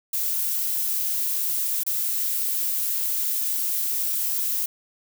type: noise with dropouts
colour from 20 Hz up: violet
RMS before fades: -25 dBFS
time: 0.13-4.66 s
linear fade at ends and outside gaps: 5 ms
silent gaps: 1.835-1.864 s
effects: none